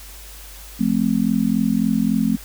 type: chord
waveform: sine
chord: F major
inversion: none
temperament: just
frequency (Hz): 174.61 / 218.3 / 261.9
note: F3 / A3 / C4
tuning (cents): 0 / -13 / +2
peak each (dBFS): -23 / -18 / -21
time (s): 0.79-2.37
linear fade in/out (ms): 20
effects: added 50 Hz sine -39 dBFS peak until 2.44 s + white hiss -41 dBFS RMS until 2.44 s